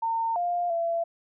sine tone with pitch steps, 910 / 702 / 674 Hz, A#5 / F5 / E5, -42 / +9 / +38 cents, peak -24 dBFS, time 0.02-1.04 s, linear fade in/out 10 ms, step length 340 ms, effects none

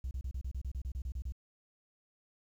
triangle tone bursts, 63.9 Hz, C2, 40 cents flat, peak -31 dBFS, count 13, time 0.04-1.323 s, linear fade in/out 5 ms, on 71 ms, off 30 ms, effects tanh soft clip ceiling -32 dBFS + 11-bit

